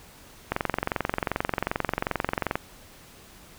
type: click train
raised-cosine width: 0.5 ms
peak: -9 dBFS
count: 47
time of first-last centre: 0.52-2.555 s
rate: 22.6 Hz
effects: pink hiss -50 dBFS RMS until 3.58 s